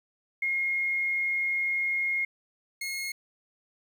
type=tone pair in turn; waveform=sine / sawtooth; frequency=2146 / 2158 Hz; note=C7 / C#7; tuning=+43 / -47 cents; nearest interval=unison; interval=10 cents; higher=second; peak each=-25 / -28 dBFS; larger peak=first; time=0.42-2.25 / 2.81-3.12 s; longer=first; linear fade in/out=5 ms; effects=10-bit